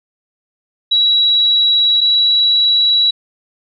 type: tone pair in turn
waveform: sine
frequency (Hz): 3894 / 3908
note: B7 / B7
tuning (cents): -25 / -19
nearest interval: unison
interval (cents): 6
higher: second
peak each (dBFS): -9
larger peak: neither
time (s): 0.91-2.01 / 2.01-3.11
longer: neither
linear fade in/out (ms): 10
effects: none